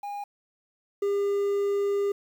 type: tone pair in turn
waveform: triangle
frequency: 813 / 402.4 Hz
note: G#5 / G4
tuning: -37 / +45 cents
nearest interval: octave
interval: 1218 cents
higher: first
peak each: -30 / -21 dBFS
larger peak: second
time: 0.03-0.24 / 1.02-2.12 s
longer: second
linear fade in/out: 5 ms
effects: 9-bit